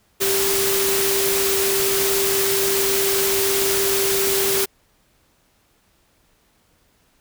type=tone in noise; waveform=sine; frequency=392 Hz; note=G4; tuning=in tune; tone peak=-21 dBFS; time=0.2-4.66 s; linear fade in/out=20 ms; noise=white; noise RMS=-21 dBFS; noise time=0.2-4.66 s; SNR=-3 dB; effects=pink hiss -61 dBFS RMS until 7.2 s